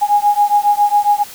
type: beating tone pair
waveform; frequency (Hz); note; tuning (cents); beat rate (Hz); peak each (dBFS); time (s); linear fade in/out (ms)
sine; 821 / 828.3; G#5 / G#5; -20 / -5; 7.3; -13; 0.01-1.24; 20
effects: white hiss -35 dBFS RMS until 1.34 s

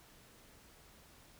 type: silence
effects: pink hiss -61 dBFS RMS until 1.39 s

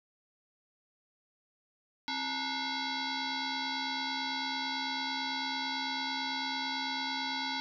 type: tone with frequency modulation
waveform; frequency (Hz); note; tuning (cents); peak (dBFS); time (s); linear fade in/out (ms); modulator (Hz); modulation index
sine; 1537; G6; -35; -32; 2.08-7.6; 0; 601; 5.3
effects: none

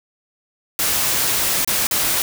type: noise with dropouts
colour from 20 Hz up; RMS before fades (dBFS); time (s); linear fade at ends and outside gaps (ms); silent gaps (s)
white; -19; 0.79-2.22; 1; 1.647-1.675 / 1.87-1.911
effects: none

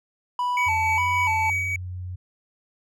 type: tone with vibrato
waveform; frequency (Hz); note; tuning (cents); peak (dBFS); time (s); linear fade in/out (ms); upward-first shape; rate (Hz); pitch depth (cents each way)
triangle; 931; A#5; -2; -20; 0.39-1.5; 2; square; 1.7; 98
type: tone with tremolo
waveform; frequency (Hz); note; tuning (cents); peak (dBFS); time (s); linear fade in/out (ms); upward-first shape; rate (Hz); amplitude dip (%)
triangle; 2266; C#7; +37; -20; 0.57-1.76; 2; sine; 3.4; 35
type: tone with pitch glide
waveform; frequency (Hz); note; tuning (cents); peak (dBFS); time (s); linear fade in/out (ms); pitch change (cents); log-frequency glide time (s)
sine; 88.4 to 90.73; F2 to F#2; +22 to -33; -30; 0.66-2.16; 10; +45; 1.07-1.27
effects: none

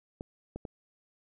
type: clicks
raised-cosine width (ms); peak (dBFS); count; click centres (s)
2; -25; 3; 0.209 / 0.56 / 0.652
effects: none

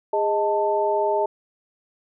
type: tone cluster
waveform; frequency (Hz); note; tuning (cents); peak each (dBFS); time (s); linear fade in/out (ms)
sine; 410.3 / 626 / 885; G#4 / D#5 / A5; -21 / +10 / +10; -23; 0.13-1.26; 5
effects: none

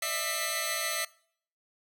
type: tone cluster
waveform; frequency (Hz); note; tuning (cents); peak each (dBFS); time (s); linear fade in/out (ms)
10% pulse; 600 / 658 / 1981 / 2137; D5 / E5 / B6 / C7; +37 / -3 / +5 / +36; -29 / -26 / -26 / -26; 0.02-1.05; 5
effects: noise-tail reverb RT60 0.6 s tail -23 dB re dry

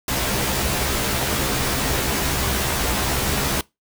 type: noise with comb filter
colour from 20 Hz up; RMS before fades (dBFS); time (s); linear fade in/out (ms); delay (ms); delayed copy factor
pink; -22; 0.08-3.61; 2; 15; +0.8
effects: noise-tail reverb RT60 0.2 s tail -22 dB re dry

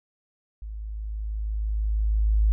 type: tone with level ramp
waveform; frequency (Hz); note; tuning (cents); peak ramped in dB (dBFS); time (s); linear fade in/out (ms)
sine; 53.1; G#1; +39; -33 to -16; 0.62-2.52; 0
effects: none

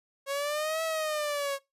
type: linear two-way sweep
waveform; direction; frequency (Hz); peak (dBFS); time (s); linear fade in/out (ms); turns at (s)
sawtooth; up then down; 547 to 651 to 547; -25; 0.26-1.59; 50; 0.83
effects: noise-tail reverb RT60 0.2 s tail -21 dB re dry + resampled to 32000 Hz

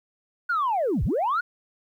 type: linear two-way sweep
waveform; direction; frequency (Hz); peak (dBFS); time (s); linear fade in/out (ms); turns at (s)
sine; down then up; 1480 to 37.24 to 1480; -20; 0.49-1.41; 10; 1.04
effects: tanh soft clip ceiling -18 dBFS + 10-bit

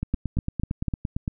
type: two click trains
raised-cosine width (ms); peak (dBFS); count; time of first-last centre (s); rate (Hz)
5; -14 / -12; 12 / 4; 0.03-1.279 / 0.14-0.883; 8.81 / 4.04
effects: none

